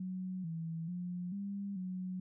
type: tone with pitch steps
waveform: sine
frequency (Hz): 185.2 / 163.9 / 178.1 / 199.5 / 184.3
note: F#3 / E3 / F3 / G3 / F#3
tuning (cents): +2 / -10 / +34 / +31 / -7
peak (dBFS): -37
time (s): 0-2.2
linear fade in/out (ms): 5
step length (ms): 440
effects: none